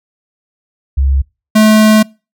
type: tone pair in turn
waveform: sine / square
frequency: 68 / 215.9 Hz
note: C#2 / A3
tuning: -33 / -33 cents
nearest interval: octave + minor sixth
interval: 2000 cents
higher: second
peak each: -8 / -5 dBFS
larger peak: second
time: 0.97-1.22 / 1.55-2.03 s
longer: second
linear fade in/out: 10 ms
effects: noise-tail reverb RT60 0.3 s tail -26 dB re dry